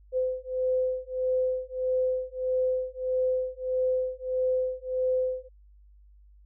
sine beating tone pair, 511 / 512.6 Hz, C5 / C5, -41 / -36 cents, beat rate 1.6 Hz, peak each -28 dBFS, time 0.12-5.49 s, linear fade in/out 50 ms, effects added 50 Hz sine -52 dBFS peak until 6.45 s

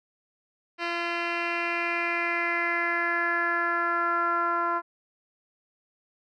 10% pulse tone with low-pass filter sweep, 342.4 Hz, F4, 34 cents flat, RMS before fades -27 dBFS, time 0.78-4.82 s, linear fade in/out 50 ms, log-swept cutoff 3300 to 1200 Hz, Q 4.4, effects none

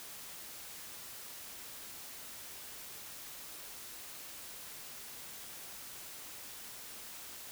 silence, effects white hiss -48 dBFS RMS until 7.51 s

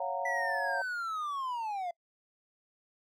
sine chord, Gb major seventh, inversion second, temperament just, 555 / 693.7 / 740 / 925 Hz, Db5 / F5 / Gb5 / Bb5, +2 / -12 / 0 / -14 cents, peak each -37 dBFS, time 0-0.82 s, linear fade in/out 5 ms
triangle linear sweep, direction down, 1984 to 680 Hz, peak -31 dBFS, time 0.25-1.91 s, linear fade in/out 5 ms
effects noise-tail reverb RT60 0.1 s tail -25 dB re dry

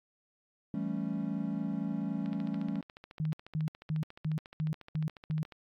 triangle chord, A dominant seventh, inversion second, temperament equal with one note detuned, 166.25 / 196 / 220 / 277.2 Hz, E3 / G3 / A3 / C#4, +15 / 0 / 0 / 0 cents, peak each -37 / -34 / -35 / -36 dBFS, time 0.74-2.81 s, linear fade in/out 2 ms
click train, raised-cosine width 0.3 ms, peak -32 dBFS, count 47, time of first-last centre 2.26-5.522 s, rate 14.1 Hz
sine tone bursts, 155.56 Hz, D#3, in tune, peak -29 dBFS, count 7, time 3.2-5.43 s, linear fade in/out 0 ms, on 130 ms, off 220 ms
effects AAC 64 kbps

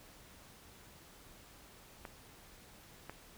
clicks, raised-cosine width 0.5 ms, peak -29 dBFS, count 2, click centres 2.052 / 3.096 s, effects pink hiss -58 dBFS RMS until 3.37 s

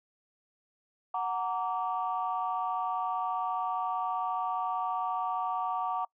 sine chord, Gb augmented, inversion none, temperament just, 740 / 925 / 1156.2 Hz, Gb5 / Bb5 / D6, 0 / -14 / -27 cents, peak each -32 / -34 / -33 dBFS, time 1.14-6.05 s, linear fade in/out 5 ms, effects noise-tail reverb RT60 0.1 s tail -25 dB re dry + tanh soft clip ceiling -20 dBFS

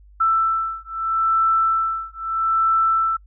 sine beating tone pair, 1328 / 1328.78 Hz, E6 / E6, +12 / +13 cents, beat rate 0.78 Hz, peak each -20 dBFS, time 0.2-3.17 s, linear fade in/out 10 ms, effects noise-tail reverb RT60 0.1 s tail -25 dB re dry + added 50 Hz sine -45 dBFS peak until 3.26 s

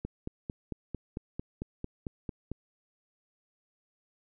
click train, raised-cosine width 3 ms, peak -22 dBFS, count 12, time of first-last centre 0.05-2.516 s, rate 4.46 Hz, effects none

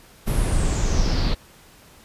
brown noise with low-pass filter sweep, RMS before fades -20 dBFS, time 0.26-1.35 s, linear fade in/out 20 ms, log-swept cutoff 12000 to 4100 Hz, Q 6, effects pink hiss -50 dBFS RMS until 2.04 s + resampled to 32000 Hz

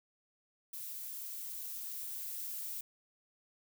violet noise with level ramp, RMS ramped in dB -44 to -41 dBFS, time 0.73-2.81 s, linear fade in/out 5 ms, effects none

